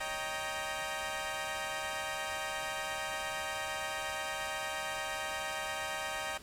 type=chord; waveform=15% pulse; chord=Eb dominant seventh; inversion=third; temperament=equal with one note detuned; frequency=554.4 / 624.4 / 784 / 932.3 Hz; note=Db5 / Eb5 / G5 / Bb5; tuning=0 / +6 / 0 / 0 cents; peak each=-38 / -34 / -33 / -36 dBFS; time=0-6.38 s; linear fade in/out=10 ms; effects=pink hiss -53 dBFS RMS until 6.42 s + low-pass 12000 Hz 12 dB/octave